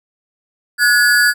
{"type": "ring-modulated tone", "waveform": "square", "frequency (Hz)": 1571, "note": "G6", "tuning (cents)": 3, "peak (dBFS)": -7, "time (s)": [0.78, 1.34], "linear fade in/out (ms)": 50, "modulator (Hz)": 117, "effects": []}